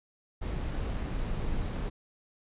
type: noise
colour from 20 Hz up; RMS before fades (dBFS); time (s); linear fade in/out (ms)
brown; -32; 0.41-1.9; 20
effects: resampled to 8000 Hz